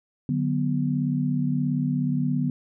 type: chord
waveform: sine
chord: B minor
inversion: first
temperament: just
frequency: 148.16 / 185.21 / 246.9 Hz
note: D3 / F#3 / B3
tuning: +16 / +2 / 0 cents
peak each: -25 / -29 / -25 dBFS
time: 0.29-2.5 s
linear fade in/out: 2 ms
effects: none